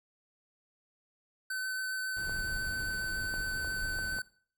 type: tone with vibrato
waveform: square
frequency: 1522 Hz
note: F#6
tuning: 48 cents sharp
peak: -34 dBFS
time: 1.5-4.22 s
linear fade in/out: 5 ms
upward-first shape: triangle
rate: 7.3 Hz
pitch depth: 11 cents each way
type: noise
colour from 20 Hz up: brown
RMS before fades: -42 dBFS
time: 2.16-4.2 s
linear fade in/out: 10 ms
type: clicks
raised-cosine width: 1 ms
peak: -30 dBFS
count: 5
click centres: 2.295 / 3.34 / 3.647 / 3.989 / 4.187 s
effects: noise-tail reverb RT60 0.5 s tail -20 dB re dry